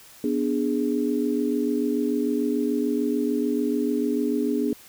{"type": "chord", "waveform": "sine", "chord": "G# diminished", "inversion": "first", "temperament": "equal", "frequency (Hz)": [246.9, 293.7, 415.3], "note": ["B3", "D4", "G#4"], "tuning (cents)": [0, 0, 0], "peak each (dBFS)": [-25, -25, -27], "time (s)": [0.24, 4.73], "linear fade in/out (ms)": 2, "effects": ["white hiss -49 dBFS RMS until 4.88 s"]}